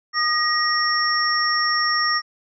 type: tone cluster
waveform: sine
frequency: 1224 / 1891 / 5480 Hz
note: D#6 / A#6 / F8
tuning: -29 / +24 / -34 cents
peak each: -22 dBFS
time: 0.13-2.22 s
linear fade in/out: 50 ms
effects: none